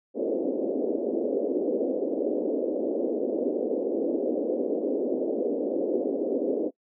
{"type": "band-pass noise", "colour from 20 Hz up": "white", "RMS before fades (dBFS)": -27, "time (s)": [0.14, 6.71], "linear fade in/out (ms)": 50, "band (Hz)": [250, 540], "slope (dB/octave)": 48, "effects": ["noise-tail reverb RT60 0.1 s tail -21 dB re dry"]}